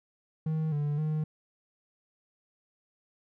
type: tone with pitch steps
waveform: triangle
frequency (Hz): 157.6 / 146.7 / 154.4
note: D#3 / D3 / D#3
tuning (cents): +23 / -2 / -13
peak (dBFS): -25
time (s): 0.46-1.24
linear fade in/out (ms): 5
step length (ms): 260
effects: none